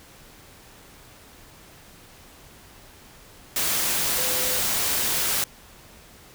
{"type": "tone in noise", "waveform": "sine", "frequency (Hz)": 509, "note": "C5", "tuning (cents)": -48, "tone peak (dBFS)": -34, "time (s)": [4.18, 4.59], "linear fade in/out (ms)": 2, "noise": "white", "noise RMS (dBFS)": -24, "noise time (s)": [3.56, 5.44], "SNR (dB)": -13, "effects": ["pink hiss -49 dBFS RMS until 6.34 s"]}